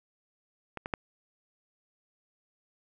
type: clicks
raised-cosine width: 0.5 ms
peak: -22 / -20 / -14 dBFS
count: 3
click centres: 0.773 / 0.859 / 0.938 s
effects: none